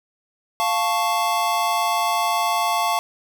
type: chord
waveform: square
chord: F augmented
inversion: none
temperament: equal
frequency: 698.5 / 880 / 1108.7 Hz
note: F5 / A5 / C#6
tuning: 0 / 0 / 0 cents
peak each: -24 dBFS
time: 0.6-2.99 s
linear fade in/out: 0 ms
effects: none